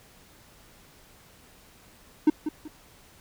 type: tone with echo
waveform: triangle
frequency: 306.6 Hz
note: D#4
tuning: 25 cents flat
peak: -12 dBFS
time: 2.27-2.3 s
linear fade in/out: 5 ms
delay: 190 ms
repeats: 2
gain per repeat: -11 dB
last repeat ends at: 2.68 s
effects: pink hiss -55 dBFS RMS until 3.2 s